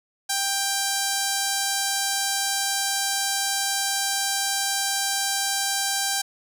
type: tone with notch filter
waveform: 5% pulse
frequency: 789 Hz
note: G5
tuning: 11 cents sharp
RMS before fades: -25 dBFS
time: 0.29-6.22 s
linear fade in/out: 10 ms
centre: 2600 Hz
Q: 2
effects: none